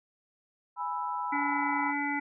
sine chord, E major, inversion first, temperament equal, 830.6 / 987.8 / 1318.5 Hz, G#5 / B5 / E6, 0 / 0 / 0 cents, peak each -37 / -32 / -38 dBFS, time 0.76-1.94 s, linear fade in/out 50 ms
harmonic tone, 286.7 Hz, D4, 42 cents flat, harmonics 1 / 3 / 5 / 7 / 8, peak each -33 / -34 / -39 / -33 / -40 dBFS, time 1.32-2.2 s, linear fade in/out 10 ms
effects none

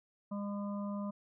harmonic tone, 202.8 Hz, G#3, 41 cents flat, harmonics 1 / 3 / 5 / 6, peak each -36 / -45 / -48 / -52 dBFS, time 0.31-1.11 s, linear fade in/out 10 ms, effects none

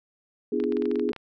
sine chord, B diminished seventh, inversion none, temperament equal with one note detuned, 246.9 / 293.7 / 340.3 / 415.3 Hz, B3 / D4 / F4 / Ab4, 0 / 0 / -45 / 0 cents, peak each -29 / -30 / -30 / -26 dBFS, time 0.52-1.12 s, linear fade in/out 5 ms
clicks, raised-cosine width 0.3 ms, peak -24 dBFS, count 12, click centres 0.601 / 0.639 / 0.723 / 0.769 / 0.822 / 0.856 / 0.914 / 0.957 / 0.996 / 1.091 / 1.132 / 1.163 s
effects none

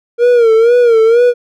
triangle tone with vibrato, 466.2 Hz, A#4, in tune, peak -3 dBFS, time 0.18-1.34 s, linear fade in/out 50 ms, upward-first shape sine, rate 2.1 Hz, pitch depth 89 cents each way, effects none

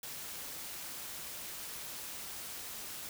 white noise with amplitude modulation, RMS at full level -42 dBFS, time 0.03-3.09 s, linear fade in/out 2 ms, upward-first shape sine, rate 215 Hz, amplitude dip 40%, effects none

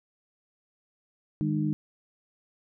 sine tone cluster, 152.7 / 203.3 / 304.8 Hz, D#3 / G#3 / D#4, -32 / -37 / -36 cents, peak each -28 / -30 / -29 dBFS, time 1.41-1.73 s, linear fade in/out 0 ms, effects none

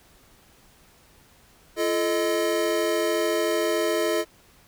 square tone cluster, 341.3 / 434.9 / 623 Hz, F4 / A4 / D#5, -40 / -20 / +2 cents, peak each -27 dBFS, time 1.76-4.25 s, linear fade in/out 50 ms, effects pink hiss -56 dBFS RMS until 4.67 s

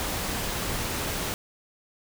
pink noise, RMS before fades -30 dBFS, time 0-1.34 s, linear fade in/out 0 ms, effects none

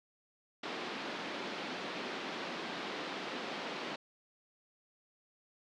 pink band-pass noise, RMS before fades -41 dBFS, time 0.63-3.96 s, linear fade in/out 5 ms, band 220 to 4300 Hz, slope 24 dB/octave, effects none

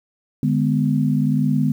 sine chord, G# diminished, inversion second, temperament just, 149.51 / 207.7 / 249.2 Hz, D3 / G#3 / B3, +31 / 0 / +16 cents, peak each -19 / -21 / -20 dBFS, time 0.43-1.72 s, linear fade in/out 2 ms, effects 8-bit

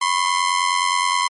sawtooth ring-modulated tone, 1039 Hz, C6, 12 cents flat, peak -10 dBFS, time 0.01-1.28 s, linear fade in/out 10 ms, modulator 44.8 Hz, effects MP3 48 kbps

